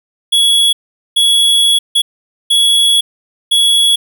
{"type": "tone bursts at uneven times", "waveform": "square", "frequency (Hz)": 3362, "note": "G#7", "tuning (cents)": 20, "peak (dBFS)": -8, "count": 5, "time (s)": [[0.32, 0.73], [1.16, 1.79], [1.95, 2.02], [2.5, 3.01], [3.51, 3.96]], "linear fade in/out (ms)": 10, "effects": []}